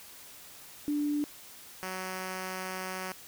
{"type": "tone pair in turn", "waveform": ["sine", "5% pulse"], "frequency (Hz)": [293.7, 186.45], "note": ["D4", "F#3"], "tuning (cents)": [0, 14], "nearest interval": "minor sixth", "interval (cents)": 786, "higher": "first", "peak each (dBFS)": [-27, -24], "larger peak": "second", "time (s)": [[0.88, 1.24], [1.83, 3.12]], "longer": "second", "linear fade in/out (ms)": 0, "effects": ["white hiss -50 dBFS RMS until 3.27 s"]}